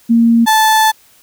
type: tone pair in turn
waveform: sine / 35% pulse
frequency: 231.6 / 874.4 Hz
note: A#3 / A5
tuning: -11 / -11 cents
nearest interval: octave + major seventh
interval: 2300 cents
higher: second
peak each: -6 dBFS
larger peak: neither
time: 0.09-0.46 / 0.46-0.92 s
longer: second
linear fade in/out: 20 ms
effects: white hiss -48 dBFS RMS until 1.22 s